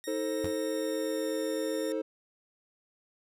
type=tone with pitch glide; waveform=10% pulse; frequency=1864.7 to 1833.7 Hz; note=A#6 to A#6; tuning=0 to -29 cents; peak=-33 dBFS; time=0.04-1.92 s; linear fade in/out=0 ms; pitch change=-29 cents; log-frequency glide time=0.21-1.43 s
type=chord; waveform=triangle; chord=A diminished; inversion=second; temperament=just; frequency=316.8 / 440 / 528 Hz; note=Eb4 / A4 / C5; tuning=+31 / 0 / +16 cents; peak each=-32 dBFS; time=0.07-2.02 s; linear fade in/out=10 ms
type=tone with exponential decay; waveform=sawtooth; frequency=92.5 Hz; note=F#2; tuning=in tune; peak=-28 dBFS; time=0.44-0.56 s; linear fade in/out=0 ms; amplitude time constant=24 ms
effects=none